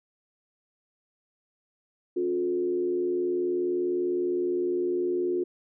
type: tone with frequency modulation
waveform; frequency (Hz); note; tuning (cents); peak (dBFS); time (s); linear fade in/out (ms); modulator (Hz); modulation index
sine; 358; F4; +43; -24; 2.16-5.44; 10; 79.5; 0.58
effects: none